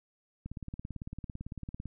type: click train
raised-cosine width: 5 ms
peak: -27 dBFS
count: 26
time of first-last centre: 0.46-1.857 s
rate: 17.9 Hz
effects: none